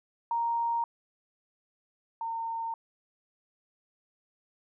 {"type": "tone pair in turn", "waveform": "sine", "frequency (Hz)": [932.3, 912.6], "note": ["A#5", "A#5"], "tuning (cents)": [0, -37], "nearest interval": "unison", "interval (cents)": 37, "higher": "first", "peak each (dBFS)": [-26, -31], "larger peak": "first", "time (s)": [[0.31, 0.84], [2.21, 2.74]], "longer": "neither", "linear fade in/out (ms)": 2, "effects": []}